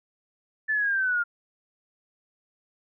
sine linear sweep, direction down, 1760 to 1396.9 Hz, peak -22 dBFS, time 0.68-1.24 s, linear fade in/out 20 ms, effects none

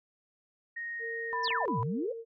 sine tone with pitch glide, 1864.7 to 1783.6 Hz, A#6 to A6, 0 to +23 cents, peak -35 dBFS, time 0.76-1.66 s, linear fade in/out 10 ms, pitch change -77 cents, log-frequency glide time 1.3-1.35 s
sine tone, 458.2 Hz, A#4, 30 cents flat, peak -38 dBFS, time 0.99-2.25 s, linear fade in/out 50 ms
sine tone bursts, 990 Hz, B5, 4 cents sharp, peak -31 dBFS, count 3, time 1.33-1.83 s, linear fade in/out 0 ms, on 150 ms, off 25 ms
sine exponential two-way sweep, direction down then up, 5910 to 106.6 to 568 Hz, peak -30 dBFS, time 1.43-2.13 s, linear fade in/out 20 ms, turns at 1.8 s
effects none

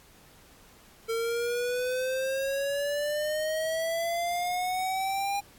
square exponential sweep, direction up, 451.9 to 809 Hz, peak -28 dBFS, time 1.08-5.41 s, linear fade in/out 20 ms, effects pink hiss -56 dBFS RMS until 5.58 s + AAC 64 kbps

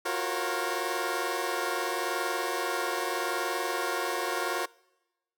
15% pulse chord, Gb major seventh, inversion third, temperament equal with one note detuned, 349.2 / 370 / 466.2 / 543.9 Hz, F4 / Gb4 / Bb4 / Db5, 0 / 0 / 0 / -33 cents, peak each -28 dBFS, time 0.05-4.66 s, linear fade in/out 10 ms, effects noise-tail reverb RT60 1.0 s tail -24 dB re dry

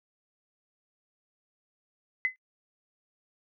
sine tone with exponential decay, 2034 Hz, C7, 50 cents flat, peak -20 dBFS, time 2.25-2.36 s, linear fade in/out 0 ms, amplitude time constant 22 ms, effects noise-tail reverb RT60 0.1 s tail -20 dB re dry

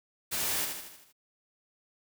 white noise with echo, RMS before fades -32 dBFS, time 0.31-0.66 s, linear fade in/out 20 ms, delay 78 ms, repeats 6, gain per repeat -5 dB, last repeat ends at 1.128 s, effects none

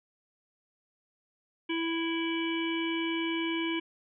harmonic tone, 330 Hz, E4, 2 cents sharp, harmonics 1 / 3 / 5 / 7 / 9 / 10, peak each -30 / -40 / -43 / -36 / -38 / -47 dBFS, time 1.69-3.8 s, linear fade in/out 10 ms, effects none

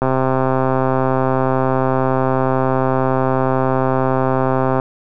click train, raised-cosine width 1 ms, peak -3 dBFS, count 627, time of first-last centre 0.02-4.799 s, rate 131 Hz, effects none

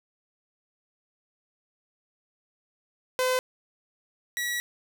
sawtooth tone pair in turn, 510 / 1929.8 Hz, C5 / B6, -44 / -41 cents, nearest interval octave + major seventh, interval 2303 cents, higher second, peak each -19 / -24 dBFS, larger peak first, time 3.19-3.39 / 4.37-4.6 s, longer second, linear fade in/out 0 ms, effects none

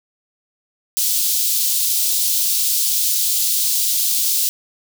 white high-pass noise, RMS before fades -18 dBFS, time 0.97-4.49 s, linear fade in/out 0 ms, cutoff 3600 Hz, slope 24 dB/octave, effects none

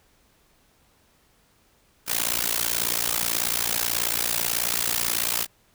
white noise with amplitude modulation, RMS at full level -21 dBFS, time 2.06-5.47 s, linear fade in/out 50 ms, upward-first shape sine, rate 58.3 Hz, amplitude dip 100%, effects pink hiss -62 dBFS RMS until 5.74 s

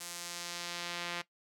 sawtooth tone with band-pass filter sweep, 173.6 Hz, F3, 10 cents flat, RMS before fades -41 dBFS, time 0-1.22 s, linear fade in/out 10 ms, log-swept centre 8700 to 2700 Hz, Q 0.93, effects noise-tail reverb RT60 0.1 s tail -17 dB re dry

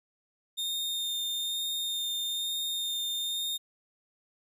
40% pulse tone with vibrato, 3648 Hz, A#7, 38 cents flat, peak -29 dBFS, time 0.57-3.58 s, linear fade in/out 20 ms, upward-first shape sine, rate 1.1 Hz, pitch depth 11 cents each way, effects none

